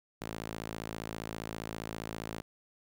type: tone with high-pass filter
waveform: sawtooth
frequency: 55 Hz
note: A1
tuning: in tune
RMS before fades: -41 dBFS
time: 0.21-2.42 s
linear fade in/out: 10 ms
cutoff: 150 Hz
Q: 0.54
effects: none